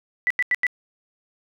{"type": "tone bursts", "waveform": "sine", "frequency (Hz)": 1975.5, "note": "B6", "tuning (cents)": 0, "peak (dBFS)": -17, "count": 4, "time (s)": [0.27, 0.667], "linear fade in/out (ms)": 0, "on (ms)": 34, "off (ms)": 87, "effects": []}